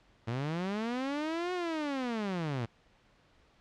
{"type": "linear two-way sweep", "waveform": "sawtooth", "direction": "up then down", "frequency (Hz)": [110, 366.9, 110], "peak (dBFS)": -28, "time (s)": [0.27, 2.66], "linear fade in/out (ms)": 10, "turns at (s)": 1.53, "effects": ["pink hiss -65 dBFS RMS until 3.6 s", "low-pass 4000 Hz 12 dB/octave"]}